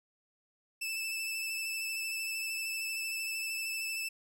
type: tone with vibrato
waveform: sawtooth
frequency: 2637 Hz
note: E7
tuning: in tune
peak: -31 dBFS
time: 0.81-4.09 s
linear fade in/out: 10 ms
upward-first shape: sine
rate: 13 Hz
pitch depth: 19 cents each way
effects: none